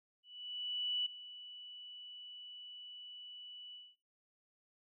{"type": "tone with ADSR envelope", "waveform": "sine", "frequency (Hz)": 2960, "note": "F#7", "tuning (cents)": 0, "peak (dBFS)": -32, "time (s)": [0.23, 3.96], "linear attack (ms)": 830, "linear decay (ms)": 6, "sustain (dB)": -16, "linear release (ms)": 220, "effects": ["noise-tail reverb RT60 0.3 s tail -22 dB re dry"]}